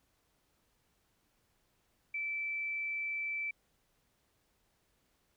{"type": "tone", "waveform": "sine", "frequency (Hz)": 2323, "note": "D7", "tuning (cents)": -20, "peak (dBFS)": -34, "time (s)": [2.14, 3.51], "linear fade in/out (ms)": 5, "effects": ["pink hiss -75 dBFS RMS until 5.36 s"]}